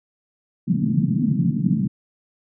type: band-pass noise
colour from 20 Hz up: white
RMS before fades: -20 dBFS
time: 0.67-1.88 s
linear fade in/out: 10 ms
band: 130 to 240 Hz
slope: 48 dB/octave
effects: none